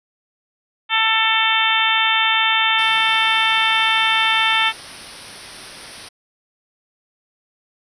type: harmonic tone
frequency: 444.5 Hz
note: A4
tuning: 18 cents sharp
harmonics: 2 / 3 / 4 / 5 / 6 / 7 / 8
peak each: -22 / -22 / -22 / -22 / -22 / -22 / -22 dBFS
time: 0.89-4.73 s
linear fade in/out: 50 ms
type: band-stop noise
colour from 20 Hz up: white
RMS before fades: -34 dBFS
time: 2.78-6.09 s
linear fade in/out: 10 ms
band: 5800 to 8900 Hz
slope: 96 dB/octave
effects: resampled to 22050 Hz